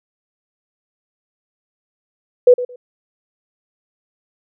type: tone with echo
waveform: sine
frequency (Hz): 493.9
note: B4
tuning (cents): 0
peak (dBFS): -4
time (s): 2.47-2.54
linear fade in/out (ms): 5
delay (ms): 110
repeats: 2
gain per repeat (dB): -15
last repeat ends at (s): 2.76
effects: none